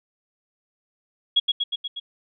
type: tone with echo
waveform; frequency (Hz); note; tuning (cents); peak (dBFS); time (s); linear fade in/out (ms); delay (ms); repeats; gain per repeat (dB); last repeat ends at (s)
sine; 3322; G#7; 0; -14; 1.36-1.4; 10; 120; 5; -3; 2
effects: none